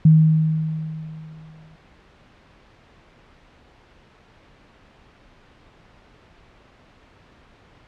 sine tone with exponential decay, 157.7 Hz, D#3, 24 cents sharp, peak -7 dBFS, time 0.05-1.76 s, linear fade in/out 5 ms, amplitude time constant 370 ms, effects pink hiss -52 dBFS RMS until 7.87 s + low-pass 3000 Hz 12 dB/octave

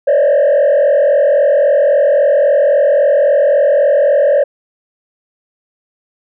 sine tone with frequency modulation, 574 Hz, D5, 40 cents flat, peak -5 dBFS, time 0.07-4.44 s, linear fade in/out 10 ms, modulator 43.7 Hz, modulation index 1.1, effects tanh soft clip ceiling -6 dBFS

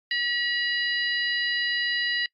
harmonic tone with a mistuned harmonic, 962 Hz, B5, 46 cents flat, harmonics 2 / 3 / 4 / 5, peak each -26 / -30 / -32 / -34 dBFS, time 0.11-2.26 s, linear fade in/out 2 ms, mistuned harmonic 4, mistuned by +57 cents, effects noise-tail reverb RT60 0.1 s tail -24 dB re dry + Opus 48 kbps

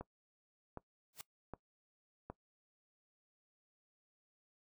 click train, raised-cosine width 1 ms, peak -30 dBFS, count 4, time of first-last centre 0.01-2.3 s, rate 1.31 Hz
white noise with exponential growth, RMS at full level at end -43 dBFS, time 1.13-1.21 s, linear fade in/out 1 ms, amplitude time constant 17 ms
effects noise-tail reverb RT60 0.1 s tail -20 dB re dry

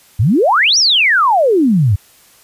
sine exponential two-way sweep, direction up then down, 89.8 to 5930 to 89.8 Hz, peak -8 dBFS, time 0.19-1.96 s, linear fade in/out 10 ms, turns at 0.78 s, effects white hiss -47 dBFS RMS until 2.43 s + resampled to 32000 Hz

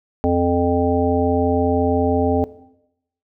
harmonic tone, 87.1 Hz, F2, 4 cents flat, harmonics 1 / 3 / 5 / 7 / 9, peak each -22 / -19 / -20 / -23 / -23 dBFS, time 0.24-2.44 s, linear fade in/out 0 ms, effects noise-tail reverb RT60 0.8 s tail -17 dB re dry

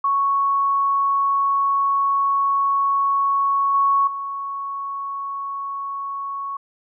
sine tone with level steps, 1108.7 Hz, C#6, in tune, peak -16 / -14 / -25 dBFS, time 0.04-6.57 s, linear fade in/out 5 ms, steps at 3.74 / 4.07 s, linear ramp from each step 5 ms, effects none

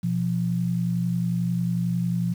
sine tone pair together, 123.39 / 174.5 Hz, B2 / F3, -1 / -1 cents, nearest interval tritone, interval 600 cents, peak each -27 / -23 dBFS, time 0.03-2.34 s, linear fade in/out 10 ms, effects 8-bit

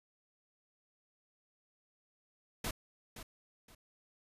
pink noise with echo, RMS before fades -37 dBFS, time 2.64-2.71 s, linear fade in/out 5 ms, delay 520 ms, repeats 2, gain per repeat -11 dB, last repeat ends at 3.75 s, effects resampled to 32000 Hz

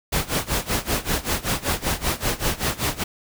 pink noise with tremolo, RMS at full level -21 dBFS, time 0.12-3.04 s, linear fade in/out 10 ms, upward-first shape sine, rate 5.2 Hz, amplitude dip 90%, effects none

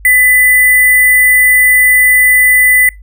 sine tone with sample-and-hold, 2000 Hz, B6, 21 cents sharp, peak -4 dBFS, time 0.05-2.89 s, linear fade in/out 2 ms, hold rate 11025 Hz, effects noise-tail reverb RT60 0.2 s tail -24 dB re dry + added 50 Hz sine -31 dBFS peak until 3.02 s

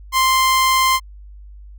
sawtooth tone, 1046.5 Hz, C6, in tune, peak -9 dBFS, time 0.12-1 s, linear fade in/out 50 ms, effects added 50 Hz sine -36 dBFS peak until 1.78 s

